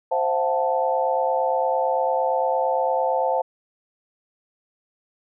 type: chord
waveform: sine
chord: F# half-diminished seventh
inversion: second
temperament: equal with one note detuned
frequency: 523.3 / 671.2 / 740 / 880 Hz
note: C5 / E5 / F#5 / A5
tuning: 0 / +31 / 0 / 0 cents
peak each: -23 / -26 / -26 / -24 dBFS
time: 0.11-3.42 s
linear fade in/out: 10 ms
effects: none

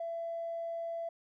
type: tone with tanh clipping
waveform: triangle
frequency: 670 Hz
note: E5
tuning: 28 cents sharp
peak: -35 dBFS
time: 0-1.09 s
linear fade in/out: 5 ms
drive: 4 dB
effects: none

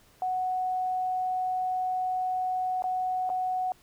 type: tone with dropouts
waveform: sine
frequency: 740 Hz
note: F#5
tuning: in tune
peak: -26 dBFS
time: 0.22-3.72 s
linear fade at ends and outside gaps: 1 ms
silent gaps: 2.822-2.84 / 3.293-3.3 s
effects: pink hiss -60 dBFS RMS until 3.82 s

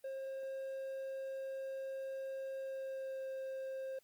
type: tone with pitch glide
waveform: triangle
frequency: 535 to 530.4 Hz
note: C5 to C5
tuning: +38 to +23 cents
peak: -38 dBFS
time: 0.04-3.99 s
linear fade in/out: 5 ms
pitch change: -15 cents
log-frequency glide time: 2.59-3.27 s
effects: white hiss -72 dBFS RMS until 4.03 s + Opus 24 kbps

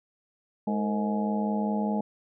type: harmonic tone with a mistuned harmonic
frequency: 105 Hz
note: G#2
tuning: 19 cents sharp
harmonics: 2 / 3 / 4 / 5 / 6 / 7 / 8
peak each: -26 / -39 / -36 / -41 / -36 / -42 / -34 dBFS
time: 0.67-2.01 s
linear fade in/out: 5 ms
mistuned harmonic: 4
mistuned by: +140 cents
effects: none

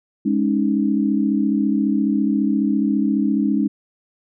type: chord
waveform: sine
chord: Ab suspended fourth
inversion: none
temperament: just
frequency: 207.7 / 276.9 / 311.5 Hz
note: Ab3 / Db4 / Eb4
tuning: 0 / -2 / +2 cents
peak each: -19 / -20 / -22 dBFS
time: 0.25-3.68 s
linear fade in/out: 10 ms
effects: none

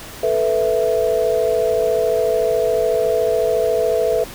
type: chord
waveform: sine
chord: A suspended second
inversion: none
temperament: equal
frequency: 440 / 493.9 / 659.3 Hz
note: A4 / B4 / E5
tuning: 0 / 0 / 0 cents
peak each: -19 dBFS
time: 0.23-4.24 s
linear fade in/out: 5 ms
effects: pink hiss -35 dBFS RMS until 4.34 s

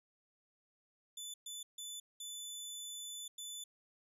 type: tone bursts at uneven times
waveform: 20% pulse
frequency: 3500 Hz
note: A7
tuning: 10 cents flat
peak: -38 dBFS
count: 5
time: 1.17-1.34 / 1.46-1.63 / 1.78-2 / 2.2-3.28 / 3.38-3.64 s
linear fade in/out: 5 ms
effects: none

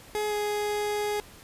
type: tone with pitch glide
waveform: 30% pulse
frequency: 421.7 to 416.4 Hz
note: G#4 to G#4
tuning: +26 to +5 cents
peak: -24 dBFS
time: 0.15-1.2 s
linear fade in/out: 0 ms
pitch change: -21 cents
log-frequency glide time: 0.28-0.34 s
effects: pink hiss -50 dBFS RMS until 1.43 s + resampled to 32000 Hz

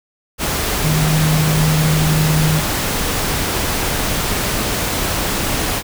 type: tone in noise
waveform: sine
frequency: 155.3 Hz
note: D#3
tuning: 3 cents flat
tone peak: -13 dBFS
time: 0.82-2.62 s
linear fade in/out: 50 ms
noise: pink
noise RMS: -19 dBFS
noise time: 0.38-5.83 s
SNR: +3 dB
effects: none

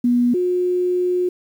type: tone pair in turn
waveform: sine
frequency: 243.1 / 360 Hz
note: B3 / F#4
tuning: -27 / -47 cents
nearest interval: perfect fifth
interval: 680 cents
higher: second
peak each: -13 / -16 dBFS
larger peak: first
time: 0.04-0.34 / 0.34-1.29 s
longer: second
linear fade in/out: 5 ms
effects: 8-bit

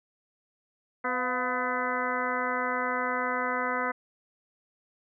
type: harmonic tone with a mistuned harmonic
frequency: 251.6 Hz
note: B3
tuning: 32 cents sharp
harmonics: 1 / 2 / 3 / 4 / 5 / 6 / 7 / 8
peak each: -37 / -34 / -37 / -33 / -33 / -34 / -39 / -36 dBFS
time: 1.04-3.92 s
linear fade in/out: 10 ms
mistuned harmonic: 3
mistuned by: -79 cents
effects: none

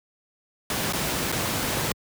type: noise with dropouts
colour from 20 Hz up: pink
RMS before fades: -26 dBFS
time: 0.7-1.92 s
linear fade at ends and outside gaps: 2 ms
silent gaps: 0.926-0.933 / 1.319-1.324 s
effects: high-pass 80 Hz 12 dB/octave

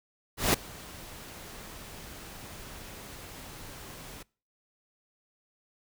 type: noise with ADSR envelope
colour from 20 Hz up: pink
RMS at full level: -22 dBFS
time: 0.37-4.23 s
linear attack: 170 ms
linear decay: 5 ms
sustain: -23 dB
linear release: 8 ms
effects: noise-tail reverb RT60 0.4 s tail -25 dB re dry

